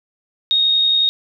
sine tone with amplitude modulation, 3728 Hz, A#7, 1 cent flat, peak -11 dBFS, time 0.51-1.09 s, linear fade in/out 0 ms, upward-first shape sine, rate 71.2 Hz, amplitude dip 30%, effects none

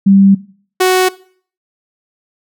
sine / sawtooth tone pair in turn, 196 / 370.6 Hz, G3 / F#4, 0 / +3 cents, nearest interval major seventh, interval 1103 cents, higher second, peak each -4 dBFS, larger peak neither, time 0.06-0.35 / 0.8-1.09 s, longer neither, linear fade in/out 10 ms, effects noise-tail reverb RT60 0.5 s tail -20 dB re dry

